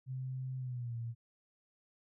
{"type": "tone with pitch glide", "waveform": "sine", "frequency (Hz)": [130, 116.49], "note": ["C3", "A#2"], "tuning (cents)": [-11, -1], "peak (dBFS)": -37, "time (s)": [0.06, 1.15], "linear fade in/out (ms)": 50, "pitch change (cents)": -190, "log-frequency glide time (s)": [0.58, 0.96], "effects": []}